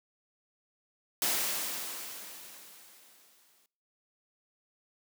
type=noise with exponential decay; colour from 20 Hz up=white; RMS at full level=-28 dBFS; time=1.22-3.66 s; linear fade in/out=1 ms; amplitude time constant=530 ms; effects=noise-tail reverb RT60 0.6 s tail -24 dB re dry + high-pass 200 Hz 12 dB/octave